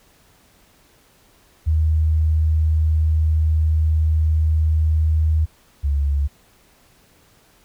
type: tone pair in turn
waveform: sine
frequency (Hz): 78.5 / 70.81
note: D#2 / C#2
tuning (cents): +16 / +37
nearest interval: major second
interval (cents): 179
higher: first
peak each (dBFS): -14 / -16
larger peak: first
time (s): 1.66-5.46 / 5.83-6.28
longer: first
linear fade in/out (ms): 20
effects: pink hiss -55 dBFS RMS until 7.64 s